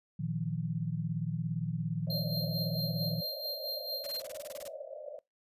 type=chord; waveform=sine; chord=Bb suspended fourth; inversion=none; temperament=equal with one note detuned; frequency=116.54 / 157.28 / 174.61 Hz; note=Bb2 / Eb3 / F3; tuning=0 / +19 / 0 cents; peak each=-38 / -34 / -37 dBFS; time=0.19-3.21 s; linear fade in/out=10 ms
type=band-pass noise; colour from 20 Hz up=white; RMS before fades=-44 dBFS; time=2.07-5.19 s; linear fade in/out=0 ms; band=530 to 630 Hz; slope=96 dB/octave
type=tone with tremolo; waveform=square; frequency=4186 Hz; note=C8; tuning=in tune; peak=-34 dBFS; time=2.1-4.2 s; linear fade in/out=2 ms; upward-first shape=sine; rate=4.5 Hz; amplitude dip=60%
type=noise bursts; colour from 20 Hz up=white; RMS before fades=-46 dBFS; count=13; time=4.04-4.678 s; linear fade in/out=0 ms; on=26 ms; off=25 ms
effects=noise-tail reverb RT60 0.2 s tail -23 dB re dry + resampled to 32000 Hz